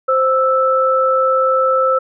sine tone pair together, 523.2 / 1318.5 Hz, C5 / E6, 0 / 0 cents, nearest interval octave + major third, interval 1600 cents, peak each -14 dBFS, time 0.08-1.99 s, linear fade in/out 10 ms, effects none

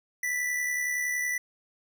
square tone with amplitude modulation, 1975.5 Hz, B6, in tune, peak -26 dBFS, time 0.23-1.38 s, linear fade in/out 5 ms, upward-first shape sine, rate 70.7 Hz, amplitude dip 40%, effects none

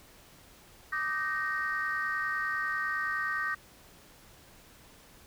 sine chord, Eb major seventh, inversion third, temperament equal with one note detuned, 1174.7 / 1244.5 / 1545.5 / 1864.7 Hz, D6 / Eb6 / G6 / Bb6, 0 / 0 / -25 / 0 cents, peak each -36 / -38 / -33 / -32 dBFS, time 0.92-3.55 s, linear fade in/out 10 ms, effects tanh soft clip ceiling -22 dBFS + pink hiss -56 dBFS RMS until 5.26 s

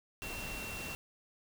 sine tone in noise, 2723 Hz, F7, 44 cents flat, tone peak -43 dBFS, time 0.22-0.95 s, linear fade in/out 0 ms, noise pink, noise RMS -43 dBFS, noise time 0.22-0.95 s, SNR -3 dB, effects none

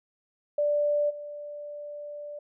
sine tone with level steps, 587.3 Hz, D5, in tune, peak -22 / -36 dBFS, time 0.58-2.39 s, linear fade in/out 5 ms, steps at 1.09 s, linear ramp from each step 20 ms, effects none

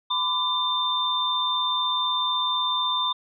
sine tone cluster, 1006 / 1170 / 3586 Hz, B5 / D6 / A7, +32 / -7 / +32 cents, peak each -26 / -32 / -24 dBFS, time 0.1-3.13 s, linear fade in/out 10 ms, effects none

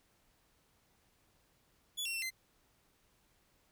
sawtooth tone with pitch steps, 3424 / 2731 / 2694 / 2068 Hz, A7 / F7 / E7 / C7, -48 / -39 / +37 / -21 cents, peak -33 dBFS, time 1.97-2.306 s, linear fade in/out 20 ms, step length 84 ms, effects pink hiss -72 dBFS RMS until 3.71 s

